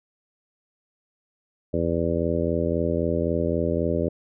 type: harmonic tone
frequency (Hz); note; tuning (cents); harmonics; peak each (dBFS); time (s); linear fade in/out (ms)
83.8; E2; +29; 1 / 2 / 3 / 4 / 5 / 6 / 7; -29 / -29 / -29 / -29 / -29 / -29 / -29; 1.73-4.09; 10
effects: none